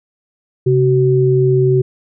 sine tone pair together, 133.1 / 376.5 Hz, C3 / F#4, +30 / +30 cents, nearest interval octave + tritone, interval 1800 cents, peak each -12 dBFS, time 0.66-1.82 s, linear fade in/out 10 ms, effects none

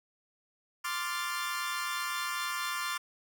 sawtooth chord, D minor seventh, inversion third, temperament equal, 1046.5 / 1174.7 / 1396.9 / 1760 Hz, C6 / D6 / F6 / A6, 0 / 0 / 0 / 0 cents, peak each -34 / -34 / -34 / -36 dBFS, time 0.84-2.98 s, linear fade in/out 10 ms, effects none

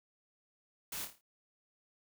white noise with echo, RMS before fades -41 dBFS, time 0.92-1.05 s, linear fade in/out 5 ms, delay 27 ms, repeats 6, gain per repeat -6 dB, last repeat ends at 1.212 s, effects none

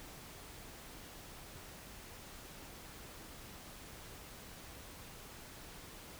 silence, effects pink hiss -52 dBFS RMS until 6.19 s

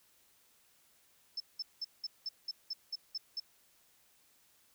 sine tone bursts, 5274 Hz, E8, in tune, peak -35 dBFS, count 10, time 1.37-3.4 s, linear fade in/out 5 ms, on 32 ms, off 190 ms, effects white hiss -68 dBFS RMS until 4.74 s

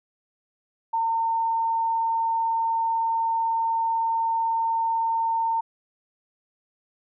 sine tone, 909 Hz, A#5, 44 cents flat, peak -21 dBFS, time 0.93-5.61 s, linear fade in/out 10 ms, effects none

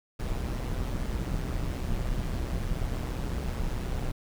brown noise with amplitude modulation, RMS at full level -28 dBFS, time 0.19-4.12 s, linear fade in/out 10 ms, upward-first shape sine, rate 126 Hz, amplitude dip 60%, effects none

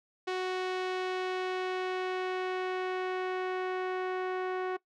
sawtooth tone with low-pass filter sweep, 370 Hz, F#4, in tune, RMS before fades -33 dBFS, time 0.27-4.77 s, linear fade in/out 10 ms, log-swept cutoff 4100 to 1700 Hz, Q 0.93, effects noise-tail reverb RT60 0.1 s tail -20 dB re dry

